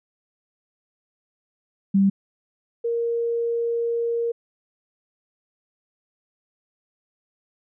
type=tone pair in turn; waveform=sine; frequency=196 / 467.1 Hz; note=G3 / A#4; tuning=0 / +3 cents; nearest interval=octave + minor third; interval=1503 cents; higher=second; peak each=-14 / -21 dBFS; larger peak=first; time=1.94-2.1 / 2.84-4.32 s; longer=second; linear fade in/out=10 ms; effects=none